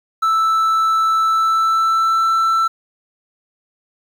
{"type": "tone with pitch glide", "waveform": "triangle", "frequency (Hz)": [1318.5, 1333.1], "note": ["E6", "E6"], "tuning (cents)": [0, 19], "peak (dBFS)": -11, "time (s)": [0.22, 2.68], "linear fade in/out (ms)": 10, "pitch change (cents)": 19, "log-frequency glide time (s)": [1.25, 2.26], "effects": ["8-bit"]}